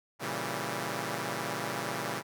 5% pulse chord, A# diminished seventh, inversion none, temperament equal, 116.54 / 138.59 / 164.81 / 196 Hz, A#2 / C#3 / E3 / G3, 0 / 0 / 0 / 0 cents, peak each -27 dBFS, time 0.19-2.23 s, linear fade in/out 50 ms, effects none

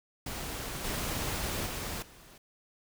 pink noise with level steps, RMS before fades -38 / -34 / -37 / -54 dBFS, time 0.26-2.38 s, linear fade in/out 5 ms, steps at 0.84 / 1.66 / 2.02 s, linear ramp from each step 5 ms, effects none

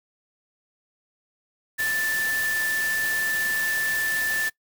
sine tone in noise, 1761 Hz, A6, 1 cent sharp, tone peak -23 dBFS, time 1.78-4.5 s, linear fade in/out 20 ms, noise white, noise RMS -32 dBFS, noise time 1.78-4.5 s, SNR +6 dB, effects noise-tail reverb RT60 0.1 s tail -21 dB re dry

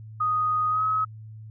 sine tone with pitch glide, 1244.5 to 1278 Hz, D#6 to D#6, 0 to +46 cents, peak -21 dBFS, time 0.2-1.05 s, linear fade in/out 10 ms, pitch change +46 cents, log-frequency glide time 0.7-0.83 s, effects added 109 Hz sine -39 dBFS peak until 1.5 s

